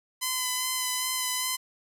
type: tone with vibrato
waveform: 5% pulse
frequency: 1016 Hz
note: B5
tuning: 49 cents sharp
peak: -15 dBFS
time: 0.21-1.57 s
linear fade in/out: 20 ms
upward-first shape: sine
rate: 2.5 Hz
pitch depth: 17 cents each way
effects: none